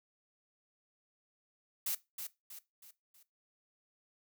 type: noise with echo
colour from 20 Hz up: blue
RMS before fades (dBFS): -35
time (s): 1.86-1.95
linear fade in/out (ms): 5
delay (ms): 320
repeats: 4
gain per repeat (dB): -7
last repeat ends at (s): 3.23
effects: noise-tail reverb RT60 0.2 s tail -17 dB re dry